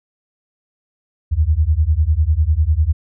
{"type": "beating tone pair", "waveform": "sine", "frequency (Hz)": [73, 83], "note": ["D2", "E2"], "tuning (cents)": [-10, 12], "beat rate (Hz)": 10, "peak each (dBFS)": -15, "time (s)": [1.31, 2.93], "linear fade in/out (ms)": 20, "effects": []}